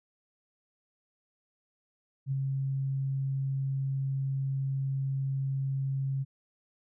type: tone with ADSR envelope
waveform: sine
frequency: 135.6 Hz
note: C#3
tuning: 38 cents flat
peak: -26 dBFS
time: 2.26-6.25 s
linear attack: 56 ms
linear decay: 18 ms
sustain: -2 dB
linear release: 32 ms
effects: none